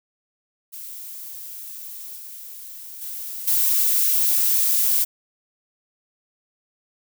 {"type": "noise with level steps", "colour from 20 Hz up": "violet", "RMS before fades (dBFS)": [-36, -38, -32, -19], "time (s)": [0.72, 5.05], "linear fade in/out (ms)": 20, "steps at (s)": [2.16, 3.01, 3.47], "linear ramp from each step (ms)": 10, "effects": []}